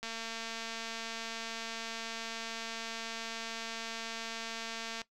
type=click train; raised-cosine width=0.2 ms; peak=-23 dBFS; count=1133; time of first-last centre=0.03-5.017 s; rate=227 Hz; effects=noise-tail reverb RT60 0.1 s tail -17 dB re dry